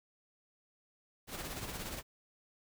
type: noise with tremolo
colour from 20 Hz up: pink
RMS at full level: -40 dBFS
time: 1.27-2.03 s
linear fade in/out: 50 ms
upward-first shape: sine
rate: 17 Hz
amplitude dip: 50%
effects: none